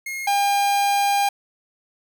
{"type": "tone pair in turn", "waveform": "45% pulse", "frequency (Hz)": [2148, 804.6], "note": ["C7", "G5"], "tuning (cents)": [45, 45], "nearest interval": "octave + perfect fourth", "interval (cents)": 1700, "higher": "first", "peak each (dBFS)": [-27, -17], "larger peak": "second", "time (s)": [[0.06, 0.27], [0.27, 1.29]], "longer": "second", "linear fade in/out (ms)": 5, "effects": []}